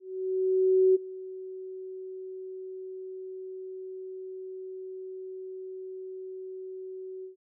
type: tone with ADSR envelope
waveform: sine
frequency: 375.5 Hz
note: F#4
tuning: 26 cents sharp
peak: -17 dBFS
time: 0-7.36 s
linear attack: 950 ms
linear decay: 19 ms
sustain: -20 dB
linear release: 120 ms
effects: none